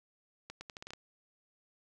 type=accelerating click train; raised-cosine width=0.2 ms; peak=-27 dBFS; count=8; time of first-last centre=0.5-0.935 s; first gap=110 ms; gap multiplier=0.8; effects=none